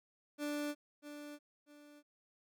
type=tone with echo; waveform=30% pulse; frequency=293.7 Hz; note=D4; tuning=in tune; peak=-34 dBFS; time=0.38-0.75 s; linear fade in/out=50 ms; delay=640 ms; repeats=2; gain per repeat=-10 dB; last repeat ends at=2.03 s; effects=none